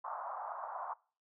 white band-pass noise, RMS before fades -42 dBFS, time 0.04-0.94 s, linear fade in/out 10 ms, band 660 to 1200 Hz, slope 48 dB/octave, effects noise-tail reverb RT60 0.4 s tail -23 dB re dry

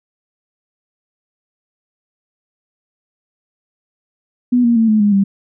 sine tone with pitch steps, 246.1 / 235.4 / 225.2 / 215.4 / 206 / 197.03 Hz, B3 / A#3 / A3 / A3 / G#3 / G3, -6 / +17 / +40 / -37 / -14 / +9 cents, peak -9 dBFS, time 4.52-5.24 s, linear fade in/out 10 ms, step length 120 ms, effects none

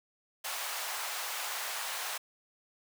pink high-pass noise, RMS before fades -37 dBFS, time 0.44-2.18 s, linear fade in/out 10 ms, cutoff 710 Hz, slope 24 dB/octave, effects none

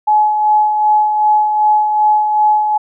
sine tone with tremolo, 849 Hz, G#5, 38 cents sharp, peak -7 dBFS, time 0.07-2.78 s, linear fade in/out 10 ms, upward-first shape sine, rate 2.6 Hz, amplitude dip 45%, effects none

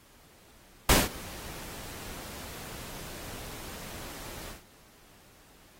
pink noise with ADSR envelope, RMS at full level -19 dBFS, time 0.89-4.63 s, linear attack 4 ms, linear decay 190 ms, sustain -24 dB, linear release 150 ms, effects pink hiss -58 dBFS RMS until 5.79 s + AAC 48 kbps

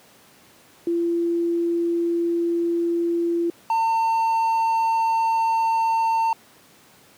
sine / triangle tone pair in turn, 340.3 / 903.8 Hz, F4 / A5, -45 / +46 cents, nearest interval octave + perfect fourth, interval 1691 cents, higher second, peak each -19 / -16 dBFS, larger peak second, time 0.87-3.5 / 3.7-6.33 s, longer neither, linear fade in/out 2 ms, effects pink hiss -52 dBFS RMS until 7.17 s + high-pass 150 Hz 12 dB/octave

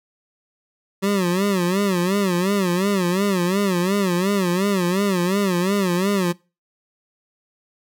25% pulse tone with vibrato, 188.3 Hz, F#3, 31 cents sharp, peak -14 dBFS, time 1.02-6.33 s, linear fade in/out 20 ms, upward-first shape sine, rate 2.8 Hz, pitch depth 140 cents each way, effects noise-tail reverb RT60 0.3 s tail -23 dB re dry

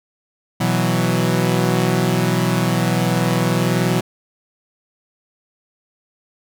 sawtooth chord, B suspended fourth, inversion none, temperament equal, 123.47 / 164.81 / 185 Hz, B2 / E3 / F#3, 0 / 0 / 0 cents, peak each -16 dBFS, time 0.6-4.01 s, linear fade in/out 10 ms, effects none

